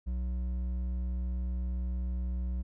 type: tone with hard clipping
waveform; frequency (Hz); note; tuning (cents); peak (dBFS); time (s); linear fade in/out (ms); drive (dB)
triangle; 61.74; B1; 0; -32; 0.06-2.63; 20; 10
effects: none